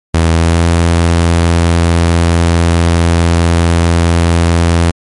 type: tone with pitch glide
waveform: sawtooth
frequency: 82.41 to 84.58 Hz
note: E2 to E2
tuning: 0 to +45 cents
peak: -3 dBFS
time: 0.14-4.91 s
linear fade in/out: 5 ms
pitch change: +45 cents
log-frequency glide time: 0.33-0.63 s
effects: MP3 48 kbps